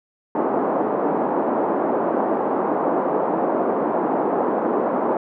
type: band-pass noise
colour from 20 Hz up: pink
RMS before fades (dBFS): -21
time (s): 0.35-5.17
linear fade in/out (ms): 2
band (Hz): 260 to 1000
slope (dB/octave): 24
effects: none